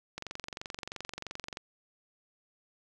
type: click train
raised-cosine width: 0.2 ms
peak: -21 dBFS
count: 33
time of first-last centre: 0.18-1.571 s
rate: 23 Hz
effects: none